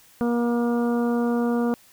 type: harmonic tone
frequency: 237.8 Hz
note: A#3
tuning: 35 cents sharp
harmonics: 1 / 2 / 3 / 4 / 5 / 6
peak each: -21 / -26 / -33 / -37 / -37 / -39 dBFS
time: 0.21-1.74 s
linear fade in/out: 0 ms
effects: white hiss -54 dBFS RMS until 1.92 s